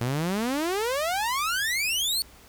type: exponential sweep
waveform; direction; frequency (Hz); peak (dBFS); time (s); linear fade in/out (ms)
sawtooth; up; 114.5 to 4511; -21; 0.01-2.22; 0
effects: added 60 Hz sine -53 dBFS peak until 2.48 s + pink hiss -52 dBFS RMS until 2.48 s